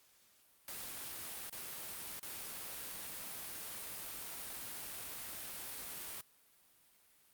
white noise with dropouts, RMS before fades -45 dBFS, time 0.68-6.21 s, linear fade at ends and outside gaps 1 ms, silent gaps 1.497-1.526 / 2.194-2.229 s, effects white hiss -68 dBFS RMS until 7.33 s + Opus 48 kbps

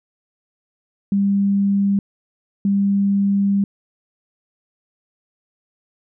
sine tone bursts at uneven times, 199 Hz, G3, 26 cents sharp, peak -14 dBFS, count 2, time 1.12-1.99 / 2.65-3.64 s, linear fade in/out 2 ms, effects none

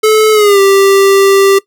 square tone with pitch glide, 433.1 to 392.6 Hz, A4 to G4, -27 to +3 cents, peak -5 dBFS, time 0.03-1.59 s, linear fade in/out 10 ms, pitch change -170 cents, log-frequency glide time 0.32-0.6 s, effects noise-tail reverb RT60 0.1 s tail -19 dB re dry

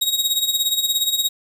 sawtooth tone with tremolo, 3786 Hz, A#7, 26 cents sharp, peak -12 dBFS, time 0.01-1.29 s, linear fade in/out 10 ms, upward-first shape sine, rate 17 Hz, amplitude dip 70%, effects 8-bit

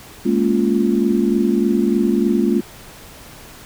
sine chord, Bb minor seventh, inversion third, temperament just, 209.8 / 233.1 / 279.7 / 349.6 Hz, Ab3 / Bb3 / Db4 / F4, +18 / 0 / +16 / +2 cents, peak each -18 / -19 / -21 / -19 dBFS, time 0.25-2.61 s, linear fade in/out 10 ms, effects pink hiss -40 dBFS RMS until 3.65 s

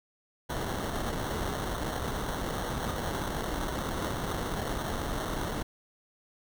pink noise with sample-and-hold, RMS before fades -33 dBFS, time 0.49-5.63 s, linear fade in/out 10 ms, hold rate 2450 Hz, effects none

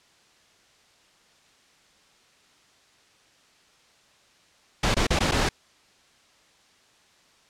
pink noise with dropouts, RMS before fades -22 dBFS, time 4.83-5.49 s, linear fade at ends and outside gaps 5 ms, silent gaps 4.944-4.966 / 5.069-5.104 / 5.191-5.204 / 5.313-5.319 s, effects white hiss -59 dBFS RMS until 7.49 s + low-pass 6000 Hz 12 dB/octave

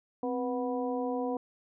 harmonic tone with a mistuned harmonic, 245.7 Hz, B3, 9 cents flat, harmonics 1 / 2 / 3 / 4, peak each -33 / -33 / -37 / -41 dBFS, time 0.23-1.37 s, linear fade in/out 2 ms, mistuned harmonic 1, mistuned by +93 cents, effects none

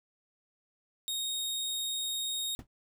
sawtooth tone, 3729 Hz, A#7, in tune, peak -29 dBFS, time 1.08-2.55 s, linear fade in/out 0 ms
brown noise with exponential decay, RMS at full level -35 dBFS, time 2.59-2.67 s, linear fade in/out 2 ms, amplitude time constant 16 ms
effects none

